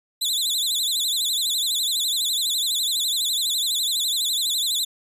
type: tone with vibrato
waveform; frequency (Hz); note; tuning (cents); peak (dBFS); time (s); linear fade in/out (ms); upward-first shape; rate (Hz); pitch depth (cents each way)
sawtooth; 3729; A#7; 0; -18; 0.21-4.85; 10; sine; 12; 170
effects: resampled to 32000 Hz